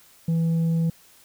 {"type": "tone with tanh clipping", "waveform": "sine", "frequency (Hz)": 164.81, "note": "E3", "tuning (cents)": 0, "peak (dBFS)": -20, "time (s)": [0.28, 0.9], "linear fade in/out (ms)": 5, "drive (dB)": 3, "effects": ["white hiss -54 dBFS RMS until 1.24 s"]}